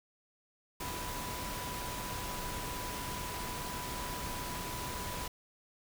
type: tone in noise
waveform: sine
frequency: 987.8 Hz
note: B5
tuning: in tune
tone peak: -43 dBFS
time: 0.8-5.28 s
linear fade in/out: 5 ms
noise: pink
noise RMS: -40 dBFS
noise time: 0.8-5.28 s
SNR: -6 dB
effects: none